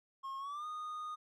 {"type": "tone with pitch glide", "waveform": "triangle", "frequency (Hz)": [1079, 1232.3], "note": ["C#6", "D#6"], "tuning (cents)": [-47, -17], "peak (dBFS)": -38, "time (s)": [0.23, 1.16], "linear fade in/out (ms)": 20, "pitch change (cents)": 230, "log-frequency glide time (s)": [0.38, 0.66], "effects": ["Opus 48 kbps"]}